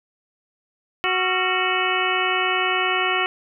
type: harmonic tone with a mistuned harmonic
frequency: 370 Hz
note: F#4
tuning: in tune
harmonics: 1 / 2 / 3 / 4 / 5 / 6 / 7 / 8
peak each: -27 / -27 / -27 / -27 / -27 / -27 / -27 / -27 dBFS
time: 1.04-3.26 s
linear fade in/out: 0 ms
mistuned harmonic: 4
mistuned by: -130 cents
effects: none